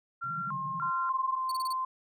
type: tone with vibrato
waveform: sine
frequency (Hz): 1210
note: D#6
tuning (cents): -49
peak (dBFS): -32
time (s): 0.21-1.38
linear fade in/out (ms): 20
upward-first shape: square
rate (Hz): 1.7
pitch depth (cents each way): 220
type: band-pass noise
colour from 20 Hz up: white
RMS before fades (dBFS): -44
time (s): 0.24-0.9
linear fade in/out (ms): 0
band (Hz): 130 to 190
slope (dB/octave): 96
type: tone with pitch glide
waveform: sine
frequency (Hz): 1046.5 to 1039.3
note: C6 to C6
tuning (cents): 0 to -12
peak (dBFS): -29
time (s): 0.82-1.85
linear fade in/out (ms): 5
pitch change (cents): -12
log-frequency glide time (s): 0.96-1.68
type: tone bursts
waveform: sawtooth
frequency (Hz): 4435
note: C#8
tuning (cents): 0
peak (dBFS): -34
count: 5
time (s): 1.49-1.729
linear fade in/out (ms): 5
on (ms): 27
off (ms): 26
effects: none